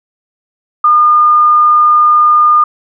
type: tone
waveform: sine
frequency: 1214 Hz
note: D#6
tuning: 43 cents flat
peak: -4 dBFS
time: 0.84-2.64 s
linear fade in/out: 5 ms
effects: none